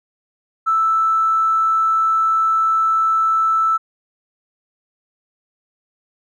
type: tone with tanh clipping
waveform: triangle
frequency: 1318.5 Hz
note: E6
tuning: in tune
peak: -13 dBFS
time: 0.66-3.78 s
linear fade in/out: 20 ms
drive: 3 dB
effects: none